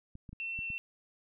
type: clicks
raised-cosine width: 5 ms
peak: -34 dBFS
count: 5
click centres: 0.154 / 0.292 / 0.33 / 0.59 / 0.703 s
type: tone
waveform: sine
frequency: 2698 Hz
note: E7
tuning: 40 cents sharp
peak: -35 dBFS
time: 0.4-0.78 s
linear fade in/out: 0 ms
effects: none